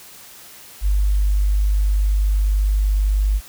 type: tone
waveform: sine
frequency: 50.1 Hz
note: G1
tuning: 38 cents sharp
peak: -14 dBFS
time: 0.81-3.41 s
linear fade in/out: 50 ms
effects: white hiss -42 dBFS RMS until 3.48 s